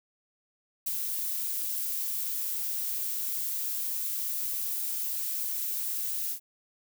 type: noise with ADSR envelope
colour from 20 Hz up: violet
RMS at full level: -29 dBFS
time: 0.86-6.4 s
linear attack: 12 ms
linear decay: 25 ms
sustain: -3 dB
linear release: 89 ms
effects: none